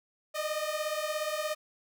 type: beating tone pair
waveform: sawtooth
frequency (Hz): 604 / 621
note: D5 / D#5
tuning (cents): +48 / -3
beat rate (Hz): 17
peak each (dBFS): -30 / -30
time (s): 0.34-1.55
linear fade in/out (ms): 20
effects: none

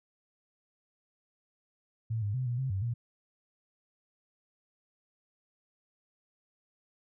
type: tone with pitch steps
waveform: sine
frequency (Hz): 112.7 / 102.5 / 128.6 / 120.9 / 132.3 / 96.2 / 118.4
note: A2 / G#2 / C3 / B2 / C3 / G2 / A#2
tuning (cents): +42 / -22 / -30 / -36 / +20 / -32 / +27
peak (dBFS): -29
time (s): 2.1-2.94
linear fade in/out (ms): 10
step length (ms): 120
effects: none

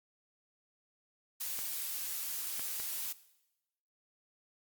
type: noise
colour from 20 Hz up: blue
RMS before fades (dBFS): -38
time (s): 1.4-3.13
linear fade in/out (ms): 10
type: clicks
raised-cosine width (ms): 0.3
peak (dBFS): -27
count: 3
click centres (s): 1.59 / 2.595 / 2.8
effects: noise-tail reverb RT60 0.9 s tail -17 dB re dry + Opus 48 kbps

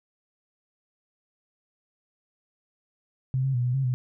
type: tone with pitch steps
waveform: sine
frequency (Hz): 130.7 / 134.4 / 122.3 / 124.2 / 134.9 / 125.8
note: C3 / C3 / B2 / B2 / C#3 / B2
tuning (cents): -1 / +47 / -16 / +10 / -47 / +32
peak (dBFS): -22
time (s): 3.34-3.94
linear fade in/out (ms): 0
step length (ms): 100
effects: none

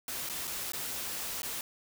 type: noise with dropouts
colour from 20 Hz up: white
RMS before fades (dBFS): -37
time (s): 0.08-1.61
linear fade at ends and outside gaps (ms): 1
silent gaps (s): 0.29-0.297 / 0.472-0.476 / 0.72-0.734 / 1.42-1.431
effects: none

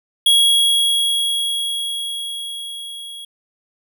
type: tone with level ramp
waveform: square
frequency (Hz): 3315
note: G#7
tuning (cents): -4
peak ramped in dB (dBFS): -10 to -32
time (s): 0.26-3.25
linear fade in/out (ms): 5
effects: none

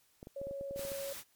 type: clicks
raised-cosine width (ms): 2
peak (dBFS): -33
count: 11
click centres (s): 0.229 / 0.271 / 0.415 / 0.47 / 0.511 / 0.611 / 0.71 / 0.761 / 0.794 / 0.851 / 0.918
type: tone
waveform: sine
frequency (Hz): 554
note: C#5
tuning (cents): -1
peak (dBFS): -38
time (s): 0.36-1.13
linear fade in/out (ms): 5
type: noise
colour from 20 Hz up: white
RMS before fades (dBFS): -45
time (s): 0.75-1.24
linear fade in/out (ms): 50
effects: white hiss -70 dBFS RMS until 1.35 s + MP3 96 kbps

